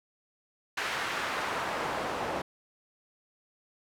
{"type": "noise with band-pass filter sweep", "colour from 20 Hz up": "pink", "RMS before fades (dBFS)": -33, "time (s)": [0.77, 2.42], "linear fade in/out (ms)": 5, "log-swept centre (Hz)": [1800, 670], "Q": 0.97, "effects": []}